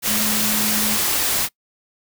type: tone in noise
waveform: sine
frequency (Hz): 213.2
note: G#3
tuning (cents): +46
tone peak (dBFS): -25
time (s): 0.06-0.99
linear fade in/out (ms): 50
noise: white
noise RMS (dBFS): -20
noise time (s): 0.02-1.49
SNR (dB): -8
effects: noise-tail reverb RT60 0.1 s tail -23 dB re dry